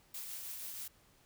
blue noise with tremolo, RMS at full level -43 dBFS, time 0.14-0.88 s, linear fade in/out 5 ms, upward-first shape triangle, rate 6.3 Hz, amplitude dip 30%, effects pink hiss -67 dBFS RMS until 1.25 s

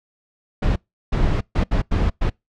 brown noise bursts at uneven times, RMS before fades -18 dBFS, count 6, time 0.62-0.76 / 1.12-1.41 / 1.55-1.64 / 1.71-1.82 / 1.91-2.1 / 2.21-2.3 s, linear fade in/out 10 ms, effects noise-tail reverb RT60 0.2 s tail -26 dB re dry + low-pass 4000 Hz 12 dB/octave

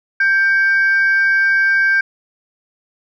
sine tone pair together, 1576 / 2252 Hz, G6 / C#7, +9 / +27 cents, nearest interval tritone, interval 618 cents, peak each -10 / -22 dBFS, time 0.2-2.01 s, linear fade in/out 5 ms, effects tanh soft clip ceiling -7 dBFS

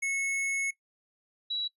square / sine tone pair in turn, 2193 / 3907 Hz, C#7 / B7, -19 / -19 cents, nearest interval minor seventh, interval 1000 cents, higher second, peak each -29 / -29 dBFS, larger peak neither, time 0.02-0.71 / 1.5-1.68 s, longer first, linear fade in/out 10 ms, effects noise-tail reverb RT60 0.1 s tail -18 dB re dry + resampled to 32000 Hz

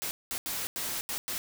white noise bursts at uneven times, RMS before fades -34 dBFS, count 6, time 0.02-0.11 / 0.31-0.38 / 0.46-0.67 / 0.76-1.01 / 1.09-1.18 / 1.28-1.38 s, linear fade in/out 0 ms, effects none

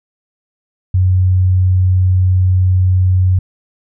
sine tone, 92.3 Hz, F#2, 4 cents flat, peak -8 dBFS, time 0.94-3.39 s, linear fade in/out 5 ms, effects none

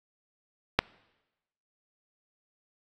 click, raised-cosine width 0.3 ms, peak -3 dBFS, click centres 0.79 s, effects noise-tail reverb RT60 1.0 s tail -25 dB re dry + AAC 32 kbps

